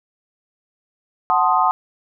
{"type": "chord", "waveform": "sine", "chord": "F# diminished seventh", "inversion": "none", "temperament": "equal", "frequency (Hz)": [740, 880, 1046.5, 1244.5], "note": ["F#5", "A5", "C6", "Eb6"], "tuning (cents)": [0, 0, 0, 0], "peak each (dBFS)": -19, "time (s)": [1.3, 1.71], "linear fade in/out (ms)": 0, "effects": []}